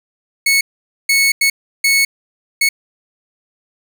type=tone bursts at uneven times; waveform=sawtooth; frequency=2205 Hz; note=C#7; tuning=10 cents flat; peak=-7 dBFS; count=5; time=0.46-0.61 / 1.09-1.32 / 1.41-1.5 / 1.84-2.05 / 2.61-2.69 s; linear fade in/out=5 ms; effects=none